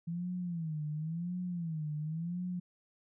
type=tone with vibrato; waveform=sine; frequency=164.81 Hz; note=E3; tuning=in tune; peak=-34 dBFS; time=0.07-2.6 s; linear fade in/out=10 ms; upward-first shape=sine; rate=0.94 Hz; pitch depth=160 cents each way; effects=none